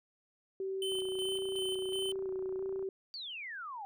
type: tone with vibrato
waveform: sine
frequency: 380.8 Hz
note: F#4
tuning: 50 cents sharp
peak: -34 dBFS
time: 0.6-2.89 s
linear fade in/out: 2 ms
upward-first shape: square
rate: 1.5 Hz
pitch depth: 15 cents each way
type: tone with tremolo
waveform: square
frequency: 3060 Hz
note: G7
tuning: 42 cents flat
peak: -36 dBFS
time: 0.82-2.12 s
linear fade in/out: 2 ms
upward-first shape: square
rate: 2.7 Hz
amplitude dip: 50%
type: click train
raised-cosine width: 1 ms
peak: -38 dBFS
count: 58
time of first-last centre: 0.92-2.826 s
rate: 29.9 Hz
type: exponential sweep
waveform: sine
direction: down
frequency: 4699 to 774 Hz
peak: -40 dBFS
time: 3.14-3.85 s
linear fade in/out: 0 ms
effects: none